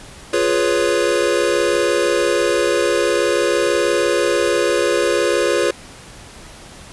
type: chord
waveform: square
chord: C# dominant seventh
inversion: first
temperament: equal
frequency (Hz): 349.2 / 415.3 / 493.9 / 554.4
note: E#4 / G#4 / B4 / C#5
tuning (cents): 0 / 0 / 0 / 0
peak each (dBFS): -21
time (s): 0.33-5.71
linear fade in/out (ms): 5
effects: pink hiss -39 dBFS RMS until 6.92 s + resampled to 24000 Hz